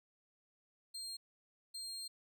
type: tone bursts at uneven times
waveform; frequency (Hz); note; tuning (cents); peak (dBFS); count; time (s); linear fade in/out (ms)
30% pulse; 4199; C8; +5; -40; 2; 0.94-1.17 / 1.74-2.08; 10
effects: none